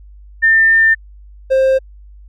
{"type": "tone pair in turn", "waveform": ["sine", "triangle"], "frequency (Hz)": [1799, 529], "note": ["A6", "C5"], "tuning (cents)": [38, 19], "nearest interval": "octave + major sixth", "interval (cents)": 2119, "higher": "first", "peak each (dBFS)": -7, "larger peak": "neither", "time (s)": [[0.42, 0.95], [1.5, 1.79]], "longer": "first", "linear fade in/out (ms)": 20, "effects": ["added 50 Hz sine -36 dBFS peak until 2.28 s"]}